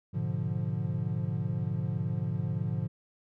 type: chord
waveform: triangle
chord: G# diminished seventh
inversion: none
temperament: equal with one note detuned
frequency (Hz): 105.4 / 123.47 / 146.83 / 174.61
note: G#2 / B2 / D3 / F3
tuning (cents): +26 / 0 / 0 / 0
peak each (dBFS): -32 / -33 / -32 / -33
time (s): 0.13-2.88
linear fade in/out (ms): 20
effects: none